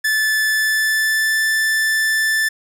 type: tone with pitch glide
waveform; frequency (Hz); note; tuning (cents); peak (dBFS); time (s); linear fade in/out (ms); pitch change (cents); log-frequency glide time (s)
45% pulse; 1744 to 1761.2; A6 to A6; -16 to +1; -15; 0.04-2.49; 10; +17; 0.49-1.43
effects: 9-bit